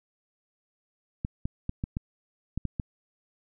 clicks, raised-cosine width 5 ms, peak -17 dBFS, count 8, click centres 1.249 / 1.455 / 1.694 / 1.839 / 1.969 / 2.576 / 2.653 / 2.798 s, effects none

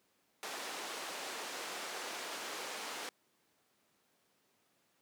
pink band-pass noise, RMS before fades -43 dBFS, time 0.43-3.09 s, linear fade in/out 0 ms, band 440 to 8100 Hz, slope 12 dB/octave, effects pink hiss -74 dBFS RMS until 5.01 s + high-pass 200 Hz 12 dB/octave

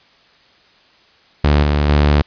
sawtooth tone with level steps, 73.42 Hz, D2, in tune, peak -6 / -9 / -6 dBFS, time 1.44-2.22 s, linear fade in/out 5 ms, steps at 1.63 / 1.89 s, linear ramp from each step 2 ms, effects white hiss -51 dBFS RMS until 2.26 s + resampled to 11025 Hz

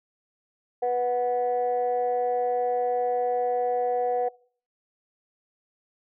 sine tone pair together, 491.9 / 737 Hz, B4 / F#5, -7 / -7 cents, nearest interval perfect fifth, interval 700 cents, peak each -24 dBFS, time 0.82-4.29 s, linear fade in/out 10 ms, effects noise-tail reverb RT60 0.5 s tail -25 dB re dry + tanh soft clip ceiling -17 dBFS

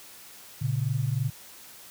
sine tone pair together, 116.42 / 139.5 Hz, A#2 / C#3, -2 / +11 cents, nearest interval minor third, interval 313 cents, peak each -27 dBFS, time 0.61-1.3 s, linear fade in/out 10 ms, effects white hiss -48 dBFS RMS until 1.9 s + high-pass 60 Hz 12 dB/octave

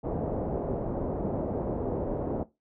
white low-pass noise, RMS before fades -31 dBFS, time 0.03-2.44 s, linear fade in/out 20 ms, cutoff 610 Hz, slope 24 dB/octave, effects noise-tail reverb RT60 0.2 s tail -17 dB re dry

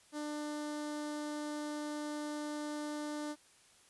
sawtooth tone with notch filter, 298.3 Hz, D4, 27 cents sharp, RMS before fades -40 dBFS, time 0.12-3.36 s, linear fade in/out 50 ms, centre 2500 Hz, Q 1.7, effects white hiss -64 dBFS RMS until 3.89 s + resampled to 24000 Hz

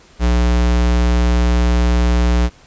square tone, 60 Hz, B1, 49 cents flat, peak -12 dBFS, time 0.19-2.5 s, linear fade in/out 50 ms, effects pink hiss -47 dBFS RMS until 2.66 s + resampled to 16000 Hz

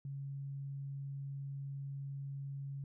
sine tone, 138.59 Hz, C#3, in tune, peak -40 dBFS, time 0.05-2.84 s, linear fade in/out 2 ms, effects none

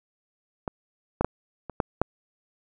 clicks, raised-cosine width 1 ms, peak -15 / -9 / -7 / -21 / -8 / -6 dBFS, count 6, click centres 0.678 / 1.21 / 1.246 / 1.697 / 1.802 / 2.016 s, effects none

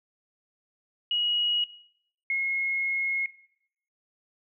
sine tone pair in turn, 2900 / 2163 Hz, F#7 / C#7, -35 / -43 cents, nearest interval perfect fourth, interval 508 cents, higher first, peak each -24 / -24 dBFS, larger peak neither, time 1.11-1.64 / 2.3-3.26 s, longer second, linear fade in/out 2 ms, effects noise-tail reverb RT60 0.7 s tail -18 dB re dry

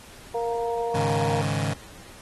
harmonic tone, 233.6 Hz, A#3, 4 cents sharp, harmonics 2 / 3 / 4, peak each -26 / -30 / -32 dBFS, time 0.34-1.42 s, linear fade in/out 10 ms
sawtooth chord, Ab suspended fourth, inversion none, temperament just, 103.83 / 138.43 / 155.74 Hz, Ab2 / Db3 / Eb3, 0 / -2 / +2 cents, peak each -24 / -24 / -24 dBFS, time 0.94-1.74 s, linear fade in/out 10 ms
effects pink hiss -47 dBFS RMS until 2.21 s + AAC 32 kbps

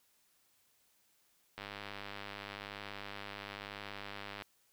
click train, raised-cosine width 0.3 ms, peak -27 dBFS, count 288, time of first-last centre 1.58-4.422 s, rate 101 Hz, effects white hiss -72 dBFS RMS until 4.72 s

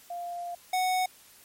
sine / square tone pair in turn, 698.5 / 740 Hz, F5 / F#5, 0 / 0 cents, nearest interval minor second, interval 100 cents, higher second, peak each -33 / -25 dBFS, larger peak second, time 0.1-0.55 / 0.73-1.06 s, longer first, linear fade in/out 5 ms, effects white hiss -55 dBFS RMS until 1.44 s + MP3 64 kbps

